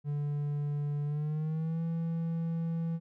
triangle tone with pitch glide, 145.8 to 165.56 Hz, D3 to E3, -12 to +8 cents, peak -28 dBFS, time 0.04-3 s, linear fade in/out 50 ms, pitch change +220 cents, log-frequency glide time 1.04-1.82 s, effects none

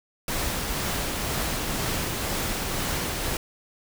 pink noise with tremolo, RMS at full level -27 dBFS, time 0.28-3.37 s, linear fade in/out 2 ms, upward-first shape triangle, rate 2 Hz, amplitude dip 25%, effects none

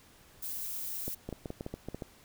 violet noise, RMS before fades -38 dBFS, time 0.42-1.15 s, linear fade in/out 10 ms
clicks, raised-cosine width 2 ms, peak -24 dBFS, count 11, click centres 1.08 / 1.29 / 1.327 / 1.458 / 1.504 / 1.609 / 1.664 / 1.74 / 1.886 / 1.946 / 2.022 s
effects pink hiss -59 dBFS RMS until 2.24 s

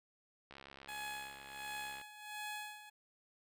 click train, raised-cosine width 0.3 ms, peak -36 dBFS, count 104, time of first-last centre 0.51-2.014 s, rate 68.5 Hz
15% pulse tone with tremolo, 843 Hz, G#5, 26 cents sharp, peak -35 dBFS, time 0.88-2.9 s, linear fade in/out 10 ms, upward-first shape sine, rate 1.4 Hz, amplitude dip 75%
effects none

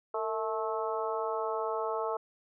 harmonic tone with a mistuned harmonic, 217.6 Hz, A3, 19 cents flat, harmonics 2 / 3 / 4 / 5 / 6, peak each -34 / -36 / -37 / -38 / -39 dBFS, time 0.14-2.17 s, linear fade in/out 5 ms, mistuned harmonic 2, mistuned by +59 cents, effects none

